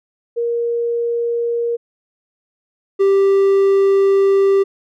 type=tone pair in turn; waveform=sine / triangle; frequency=470.3 / 392.4 Hz; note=A#4 / G4; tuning=+15 / +2 cents; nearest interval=minor third; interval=313 cents; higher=first; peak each=-16 / -8 dBFS; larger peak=second; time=0.36-1.77 / 2.99-4.64 s; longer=second; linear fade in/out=20 ms; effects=none